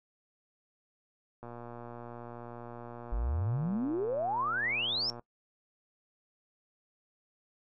click train, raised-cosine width 1 ms, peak -31 dBFS, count 449, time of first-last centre 1.43-5.195 s, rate 119 Hz
sine exponential sweep, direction up, 45.58 to 5530 Hz, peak -29 dBFS, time 3.12-5.1 s, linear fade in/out 0 ms
effects noise-tail reverb RT60 0.1 s tail -20 dB re dry

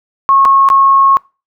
sine tone with dropouts, 1091 Hz, C#6, 28 cents flat, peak -5 dBFS, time 0.29-1.17 s, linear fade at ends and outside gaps 0 ms, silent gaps 0.451-0.455 / 0.688-0.701 s, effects noise-tail reverb RT60 0.3 s tail -24 dB re dry

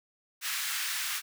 pink high-pass noise, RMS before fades -33 dBFS, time 0.41-1.22 s, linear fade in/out 50 ms, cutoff 1400 Hz, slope 24 dB/octave, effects none

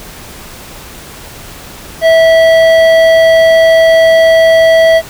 sine tone with hard clipping, 653 Hz, E5, 17 cents flat, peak -5 dBFS, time 2.01-5.02 s, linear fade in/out 50 ms, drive 11 dB, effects pink hiss -30 dBFS RMS until 5.09 s

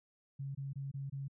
sine tone bursts, 137.7 Hz, C#3, 11 cents flat, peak -38 dBFS, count 5, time 0.39-1.282 s, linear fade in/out 10 ms, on 160 ms, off 23 ms, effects none

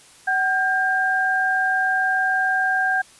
sine tone pair together, 753.2 / 1600 Hz, F#5 / G6, +31 / +35 cents, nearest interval octave + minor second, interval 1304 cents, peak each -22 / -19 dBFS, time 0.27-3.02 s, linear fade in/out 10 ms, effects white hiss -49 dBFS RMS until 3.19 s + resampled to 24000 Hz

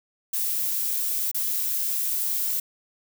violet noise with dropouts, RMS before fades -26 dBFS, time 0.33-2.6 s, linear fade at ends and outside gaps 5 ms, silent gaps 1.315-1.345 s, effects none

